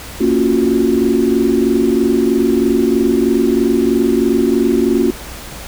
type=chord; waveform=sine; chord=Gb major seventh; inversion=first; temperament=just; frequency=231.2 / 277.5 / 346.9 / 370 Hz; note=Bb3 / Db4 / F4 / Gb4; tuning=-14 / +2 / -12 / 0 cents; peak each=-16 dBFS; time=0.2-5.11 s; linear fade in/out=10 ms; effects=added 60 Hz sine -35 dBFS peak until 5.67 s + pink hiss -31 dBFS RMS until 5.67 s